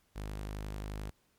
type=tone; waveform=sawtooth; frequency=51.4 Hz; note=G#1; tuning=17 cents flat; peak=-34 dBFS; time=0.15-1.11 s; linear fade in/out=20 ms; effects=pink hiss -72 dBFS RMS until 1.38 s + MP3 96 kbps